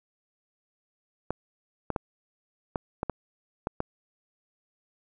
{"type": "clicks", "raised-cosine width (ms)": 1, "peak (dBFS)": -14, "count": 8, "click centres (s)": [1.306, 1.903, 1.962, 2.758, 3.031, 3.097, 3.671, 3.804], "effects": []}